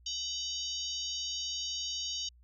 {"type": "harmonic tone with a mistuned harmonic", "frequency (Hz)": 932, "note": "A#5", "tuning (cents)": -1, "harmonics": [3, 4, 5, 6, 7], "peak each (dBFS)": [-39, -40, -41, -42, -42], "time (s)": [0.06, 2.29], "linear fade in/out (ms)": 5, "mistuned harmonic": 3, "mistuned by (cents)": 120, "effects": ["added 60 Hz sine -57 dBFS peak until 2.43 s"]}